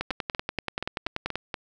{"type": "two click trains", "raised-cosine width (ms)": 0.3, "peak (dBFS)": [-14, -12], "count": [7, 15], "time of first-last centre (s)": [[0.11, 1.542], [0.01, 1.356]], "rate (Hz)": [4.19, 10.4], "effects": []}